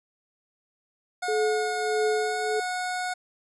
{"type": "tone with pitch glide", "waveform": "25% pulse", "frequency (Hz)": [723, 729.7], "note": ["F#5", "F#5"], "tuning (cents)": [-40, -24], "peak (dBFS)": -24, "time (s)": [1.22, 3.14], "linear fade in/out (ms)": 10, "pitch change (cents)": 16, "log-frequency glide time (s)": [2.16, 2.36]}
{"type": "tone with tremolo", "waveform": "sine", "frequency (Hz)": 429.8, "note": "A4", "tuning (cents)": -41, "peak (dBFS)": -21, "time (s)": [1.28, 2.6], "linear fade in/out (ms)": 5, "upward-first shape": "triangle", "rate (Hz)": 1.6, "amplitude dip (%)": 75}
{"effects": ["resampled to 24000 Hz"]}